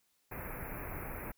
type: band-stop noise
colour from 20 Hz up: pink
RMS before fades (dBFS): -42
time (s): 0.31-1.32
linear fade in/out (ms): 10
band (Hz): 2500 to 11000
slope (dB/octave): 96
effects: white hiss -75 dBFS RMS until 1.37 s